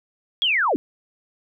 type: linear sweep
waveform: sine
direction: down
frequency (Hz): 3389 to 225.1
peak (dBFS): -17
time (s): 0.42-0.76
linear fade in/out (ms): 0
effects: none